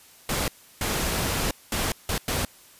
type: noise bursts at uneven times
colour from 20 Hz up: pink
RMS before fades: -26 dBFS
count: 5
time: 0.29-0.48 / 0.81-1.51 / 1.72-1.92 / 2.09-2.18 / 2.28-2.45 s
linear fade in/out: 2 ms
effects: white hiss -52 dBFS RMS until 2.79 s + resampled to 32000 Hz